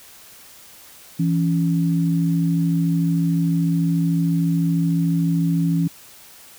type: tone pair together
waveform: sine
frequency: 166.73 / 280.4 Hz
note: E3 / C#4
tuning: +20 / +20 cents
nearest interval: major sixth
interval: 900 cents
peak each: -17 / -23 dBFS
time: 1.19-5.88 s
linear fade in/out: 10 ms
effects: white hiss -45 dBFS RMS until 6.58 s